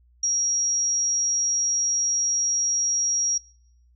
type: tone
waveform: sine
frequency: 5660 Hz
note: F8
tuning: 22 cents sharp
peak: -20 dBFS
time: 0.23-3.38 s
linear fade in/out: 5 ms
effects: noise-tail reverb RT60 0.7 s tail -26 dB re dry + added 60 Hz sine -55 dBFS peak until 3.95 s